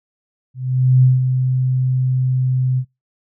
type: tone with ADSR envelope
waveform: sine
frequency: 128.6 Hz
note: C3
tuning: 30 cents flat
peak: -7 dBFS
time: 0.54-2.85 s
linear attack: 490 ms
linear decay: 170 ms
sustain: -7 dB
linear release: 69 ms
effects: noise-tail reverb RT60 0.2 s tail -23 dB re dry